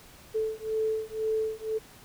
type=beating tone pair; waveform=sine; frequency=437.4 / 439.4 Hz; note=A4 / A4; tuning=-10 / -2 cents; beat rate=2 Hz; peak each=-30 dBFS; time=0.34-1.79 s; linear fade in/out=20 ms; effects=pink hiss -52 dBFS RMS until 2.04 s